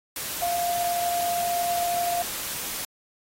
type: tone in noise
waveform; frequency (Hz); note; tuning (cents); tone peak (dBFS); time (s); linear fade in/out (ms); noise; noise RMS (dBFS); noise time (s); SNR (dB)
sine; 698.5; F5; 0; -24; 0.42-2.22; 2; white; -32; 0.16-2.85; +5
effects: AAC 48 kbps